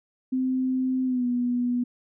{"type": "tone with pitch glide", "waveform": "sine", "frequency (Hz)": [258.5, 244.6], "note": ["C4", "B3"], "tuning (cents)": [-21, -16], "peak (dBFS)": -22, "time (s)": [0.32, 1.84], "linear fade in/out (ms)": 10, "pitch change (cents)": -95, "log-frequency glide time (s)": [1.05, 1.26], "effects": []}